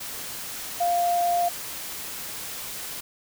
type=tone in noise; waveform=sine; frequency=698.5 Hz; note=F5; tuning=in tune; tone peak=-20 dBFS; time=0.8-1.49 s; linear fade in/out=10 ms; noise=white; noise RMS=-35 dBFS; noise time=0-3.01 s; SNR=+12 dB; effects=none